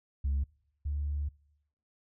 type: tone pair in turn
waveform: sine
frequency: 69.3 / 72.76 Hz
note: C#2 / D2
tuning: 0 / -16 cents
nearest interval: minor second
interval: 84 cents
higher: second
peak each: -25 / -29 dBFS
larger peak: first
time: 0.24-0.44 / 0.85-1.29 s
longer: second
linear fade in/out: 10 ms
effects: noise-tail reverb RT60 0.9 s tail -26 dB re dry + tanh soft clip ceiling -25 dBFS